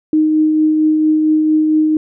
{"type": "tone with tremolo", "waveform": "sine", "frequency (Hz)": 310, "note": "D#4", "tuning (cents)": -6, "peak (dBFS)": -8, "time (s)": [0.13, 1.97], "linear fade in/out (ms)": 2, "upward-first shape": "triangle", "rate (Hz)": 4.4, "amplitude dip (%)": 30, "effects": []}